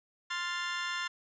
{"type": "chord", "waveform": "25% pulse", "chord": "F major", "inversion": "second", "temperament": "equal", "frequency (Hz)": [1046.5, 1396.9, 1760], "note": ["C6", "F6", "A6"], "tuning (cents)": [0, 0, 0], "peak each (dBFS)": [-34, -34, -33], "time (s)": [0.3, 1.08], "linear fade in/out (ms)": 10, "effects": ["resampled to 16000 Hz"]}